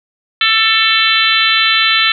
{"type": "harmonic tone with a mistuned harmonic", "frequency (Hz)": 444, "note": "A4", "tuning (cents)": 16, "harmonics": [3, 4, 5, 6, 7, 8, 9], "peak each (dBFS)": [-17, -17, -17, -17, -17, -17, -17], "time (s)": [0.41, 2.12], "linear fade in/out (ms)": 2, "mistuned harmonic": 8, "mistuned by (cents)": -32, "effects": []}